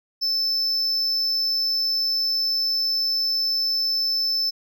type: tone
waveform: triangle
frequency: 5274 Hz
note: E8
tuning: in tune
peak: -19 dBFS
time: 0.21-4.51 s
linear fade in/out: 20 ms
effects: none